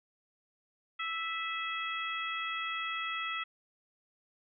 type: harmonic tone with a mistuned harmonic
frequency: 659.3 Hz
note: E5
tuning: in tune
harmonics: 2 / 3 / 4 / 5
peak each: -37 / -39 / -40 / -41 dBFS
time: 0.99-3.44 s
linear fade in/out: 10 ms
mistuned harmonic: 4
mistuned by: -25 cents
effects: none